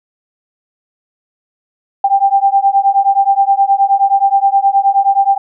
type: beating tone pair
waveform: sine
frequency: 785 / 794.5 Hz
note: G5 / G5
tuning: +2 / +23 cents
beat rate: 9.5 Hz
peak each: -11 dBFS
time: 2.04-5.38 s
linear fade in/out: 5 ms
effects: none